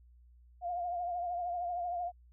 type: tone with vibrato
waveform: sine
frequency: 704 Hz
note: F5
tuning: 14 cents sharp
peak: -33 dBFS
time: 0.61-2.12 s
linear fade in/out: 50 ms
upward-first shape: triangle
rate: 13 Hz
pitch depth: 59 cents each way
effects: added 60 Hz sine -57 dBFS peak until 2.32 s